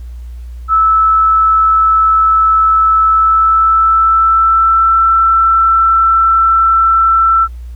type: tone with pitch glide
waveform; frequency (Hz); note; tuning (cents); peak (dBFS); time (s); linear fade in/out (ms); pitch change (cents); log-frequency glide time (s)
sine; 1309 to 1335.7; E6 to E6; -13 to +22; -6; 0.68-7.48; 50; +35; 3.04-5.01
effects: added 60 Hz sine -24 dBFS peak until 7.75 s + pink hiss -51 dBFS RMS until 7.75 s